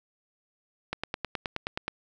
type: click train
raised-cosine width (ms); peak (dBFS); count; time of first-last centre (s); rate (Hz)
0.3; -14; 10; 0.93-1.88; 9.47
effects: none